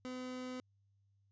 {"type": "tone", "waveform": "30% pulse", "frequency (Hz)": 253.8, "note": "B3", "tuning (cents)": 47, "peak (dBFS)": -39, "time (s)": [0.05, 0.6], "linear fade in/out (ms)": 0, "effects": ["added 99 Hz sine -70 dBFS peak until 1.31 s", "resampled to 16000 Hz"]}